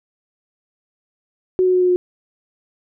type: tone with pitch steps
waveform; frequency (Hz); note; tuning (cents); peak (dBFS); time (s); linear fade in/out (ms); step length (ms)
sine; 369.9 / 367.3 / 364.8 / 362.3 / 359.8; F#4 / F#4 / F#4 / F#4 / F#4; 0 / -13 / -24 / -36 / -48; -12; 1.59-1.96; 0; 74
effects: none